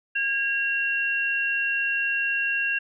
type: tone pair together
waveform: sine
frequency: 1630.4 / 2742 Hz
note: G#6 / F7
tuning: -32 / -32 cents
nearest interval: major sixth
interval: 900 cents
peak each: -25 dBFS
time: 0.15-2.79 s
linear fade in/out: 10 ms
effects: none